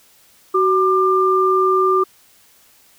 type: tone pair together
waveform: sine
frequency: 375.9 / 1193.4 Hz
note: F#4 / D6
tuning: +27 / +27 cents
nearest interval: octave + minor sixth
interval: 2000 cents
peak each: -15 dBFS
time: 0.54-2.04 s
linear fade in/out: 10 ms
effects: white hiss -52 dBFS RMS until 2.98 s